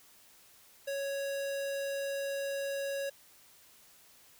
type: tone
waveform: square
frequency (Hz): 554.4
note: C#5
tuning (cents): 0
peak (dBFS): -34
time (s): 0.87-3.1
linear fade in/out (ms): 10
effects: white hiss -60 dBFS RMS until 4.39 s